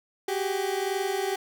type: tone pair together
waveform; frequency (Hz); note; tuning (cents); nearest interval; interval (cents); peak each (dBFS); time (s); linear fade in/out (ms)
30% pulse; 379.7 / 401.6; F#4 / G4; +45 / +42; minor second; 97; -26 / -27; 0.28-1.36; 5
effects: none